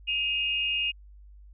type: tone pair together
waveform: sine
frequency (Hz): 2523 / 2832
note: D#7 / F7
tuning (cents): +23 / +23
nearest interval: major second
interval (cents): 200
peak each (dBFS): -29 / -27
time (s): 0.07-0.92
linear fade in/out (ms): 20
effects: added 50 Hz sine -47 dBFS peak until 1.53 s